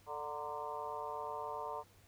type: harmonic tone with a mistuned harmonic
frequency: 147.7 Hz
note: D3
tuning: 10 cents sharp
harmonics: 3 / 4 / 5 / 6 / 7 / 8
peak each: -47 / -47 / -48 / -44 / -45 / -51 dBFS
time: 0.06-1.84 s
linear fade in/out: 50 ms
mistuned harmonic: 6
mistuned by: +71 cents
effects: added 98 Hz sine -66 dBFS peak until 2.07 s + pink hiss -66 dBFS RMS until 2.07 s